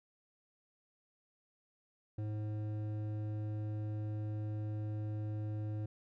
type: tone with hard clipping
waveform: triangle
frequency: 106.5 Hz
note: G#2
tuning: 44 cents sharp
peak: -38 dBFS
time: 2.18-5.86 s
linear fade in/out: 5 ms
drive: 14 dB
effects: none